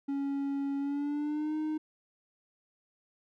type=tone with pitch glide; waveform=triangle; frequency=278.5 to 309 Hz; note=C#4 to D#4; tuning=+8 to -12 cents; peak=-28 dBFS; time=0.08-1.78 s; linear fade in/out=10 ms; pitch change=+180 cents; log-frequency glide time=0.78-1.56 s; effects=none